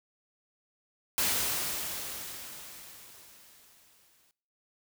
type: noise with exponential decay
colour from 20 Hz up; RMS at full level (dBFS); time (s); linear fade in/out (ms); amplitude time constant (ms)
white; -27; 1.18-4.31; 0; 680
effects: noise-tail reverb RT60 0.6 s tail -22 dB re dry